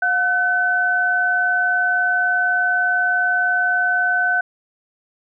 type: tone pair together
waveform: sine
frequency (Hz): 717.4 / 1514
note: F5 / F#6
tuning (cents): +46 / +39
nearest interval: octave + minor second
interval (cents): 1293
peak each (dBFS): -22 / -16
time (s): 0.02-4.41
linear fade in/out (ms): 5
effects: none